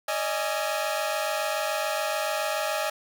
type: tone cluster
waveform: sawtooth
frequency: 579 / 626 / 829 / 1357 Hz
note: D5 / D#5 / G#5 / E6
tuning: -25 / +10 / -3 / +50 cents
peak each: -29 / -25 / -28 / -33 dBFS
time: 0.08-2.9 s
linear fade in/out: 5 ms
effects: none